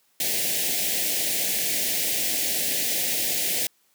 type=band-stop noise; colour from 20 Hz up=white; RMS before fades=-25 dBFS; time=0.2-3.67 s; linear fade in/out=2 ms; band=750 to 1800 Hz; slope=48 dB/octave; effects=white hiss -65 dBFS RMS until 3.94 s + high-pass 150 Hz 12 dB/octave

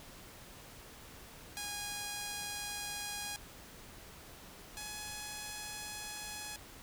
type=tone pair in turn; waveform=5% pulse; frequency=823 / 841.3 Hz; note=G#5 / G#5; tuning=-16 / +22 cents; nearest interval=unison; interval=38 cents; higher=second; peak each=-27 / -30 dBFS; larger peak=first; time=1.57-3.36 / 4.77-6.56 s; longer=neither; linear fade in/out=0 ms; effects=pink hiss -53 dBFS RMS until 6.82 s

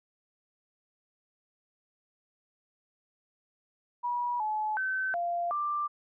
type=tone with pitch steps; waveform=sine; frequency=968 / 857 / 1533 / 693 / 1182 Hz; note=B5 / A5 / G6 / F5 / D6; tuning=-35 / -46 / -39 / -14 / +11 cents; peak=-28 dBFS; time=4.03-5.88 s; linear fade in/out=20 ms; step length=370 ms; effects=none

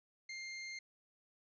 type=tone; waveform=sawtooth; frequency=2110 Hz; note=C7; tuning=14 cents sharp; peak=-40 dBFS; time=0.29-0.79 s; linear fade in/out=5 ms; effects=resampled to 16000 Hz + 13-bit

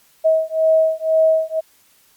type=beating tone pair; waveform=sine; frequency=638 / 640 Hz; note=D#5 / D#5; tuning=+43 / +49 cents; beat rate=2 Hz; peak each=-16 dBFS; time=0.24-1.61 s; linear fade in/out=20 ms; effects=white hiss -55 dBFS RMS until 2.16 s + Opus 48 kbps

